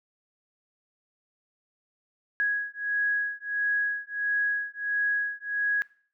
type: beating tone pair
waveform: sine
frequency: 1661.2 / 1662.7 Hz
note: G#6 / G#6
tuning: 0 / +2 cents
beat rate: 1.5 Hz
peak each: -28 dBFS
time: 2.4-5.82 s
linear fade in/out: 0 ms
effects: noise-tail reverb RT60 0.5 s tail -21 dB re dry